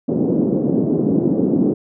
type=band-pass noise; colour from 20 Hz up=pink; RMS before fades=-17 dBFS; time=0.08-1.74 s; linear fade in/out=10 ms; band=180 to 410 Hz; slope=24 dB/octave; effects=none